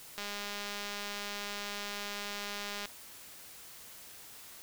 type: click train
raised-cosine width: 0.2 ms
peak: -22 dBFS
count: 547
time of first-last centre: 0.18-2.856 s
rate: 204 Hz
effects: white hiss -51 dBFS RMS until 4.62 s